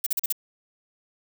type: noise bursts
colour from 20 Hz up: violet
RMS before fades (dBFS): -24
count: 5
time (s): 0.04-0.325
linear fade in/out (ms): 5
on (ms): 25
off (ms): 40
effects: none